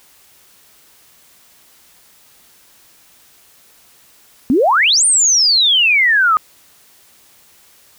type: exponential two-way sweep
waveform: sine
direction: up then down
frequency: 232.2 to 9220 to 1217 Hz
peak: -9 dBFS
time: 4.5-6.37 s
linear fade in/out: 0 ms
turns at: 5.05 s
effects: white hiss -49 dBFS RMS until 7.98 s